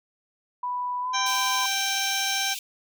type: tone with pitch glide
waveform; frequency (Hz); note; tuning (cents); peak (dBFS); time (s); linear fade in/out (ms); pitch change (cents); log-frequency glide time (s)
sine; 987.8 to 1012.1; B5 to B5; 0 to +42; -26; 0.63-1.66; 5; +42; 1.01-1.1
type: harmonic tone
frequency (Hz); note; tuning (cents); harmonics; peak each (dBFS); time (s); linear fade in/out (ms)
784; G5; 0; 1 / 2 / 3 / 4 / 5 / 7 / 8; -32 / -32 / -32 / -32 / -32 / -32 / -32; 1.13-2.55; 20
type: high-pass noise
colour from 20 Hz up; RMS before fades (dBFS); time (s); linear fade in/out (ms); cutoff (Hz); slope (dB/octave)
pink; -35; 1.26-2.59; 2; 2400; 96
effects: none